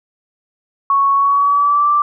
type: tone with pitch glide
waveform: sine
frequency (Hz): 1108.7 to 1173.3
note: C#6 to D6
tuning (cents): 0 to -2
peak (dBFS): -10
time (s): 0.9-2.02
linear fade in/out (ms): 2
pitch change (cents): +98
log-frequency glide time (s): 1.14-1.91
effects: none